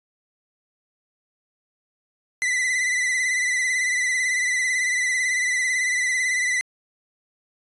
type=tone with vibrato; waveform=45% pulse; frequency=2004 Hz; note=B6; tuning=25 cents sharp; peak=-20 dBFS; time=2.42-6.61 s; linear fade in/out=0 ms; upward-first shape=sine; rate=18 Hz; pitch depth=49 cents each way; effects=resampled to 24000 Hz